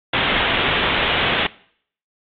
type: low-pass noise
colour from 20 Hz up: white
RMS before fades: -19 dBFS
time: 0.13-1.47 s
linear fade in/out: 5 ms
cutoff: 3600 Hz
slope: 96 dB/octave
effects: noise-tail reverb RT60 0.6 s tail -21 dB re dry + AAC 48 kbps